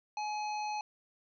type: harmonic tone with a mistuned harmonic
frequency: 844 Hz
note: G#5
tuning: 28 cents sharp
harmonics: 1 / 3 / 5 / 7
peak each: -34 / -44 / -48 / -51 dBFS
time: 0.17-0.81 s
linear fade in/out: 2 ms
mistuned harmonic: 7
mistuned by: +19 cents
effects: none